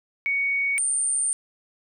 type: tone pair in turn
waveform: sine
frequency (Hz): 2233 / 8932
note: C#7 / C#9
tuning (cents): +12 / +12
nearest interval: 2 octaves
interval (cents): 2400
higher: second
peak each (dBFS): -21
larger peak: neither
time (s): 0.26-0.78 / 0.78-1.33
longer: second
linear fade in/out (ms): 0
effects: none